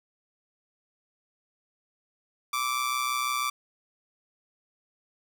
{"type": "tone with amplitude modulation", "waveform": "sawtooth", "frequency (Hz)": 1168, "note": "D6", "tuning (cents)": -10, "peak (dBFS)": -20, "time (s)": [2.53, 3.5], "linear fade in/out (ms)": 5, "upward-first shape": "sine", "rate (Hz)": 126, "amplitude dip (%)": 60, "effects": []}